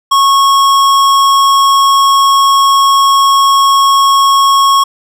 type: tone with hard clipping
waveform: sine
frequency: 1098 Hz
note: C#6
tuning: 17 cents flat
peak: -7 dBFS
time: 0.11-4.84 s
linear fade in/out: 10 ms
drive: 16 dB
effects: none